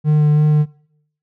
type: tone with vibrato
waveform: triangle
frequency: 150.8 Hz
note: D3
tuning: 46 cents sharp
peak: -8 dBFS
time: 0.04-0.66 s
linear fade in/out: 50 ms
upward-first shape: sine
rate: 3 Hz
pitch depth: 12 cents each way
effects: noise-tail reverb RT60 0.7 s tail -23 dB re dry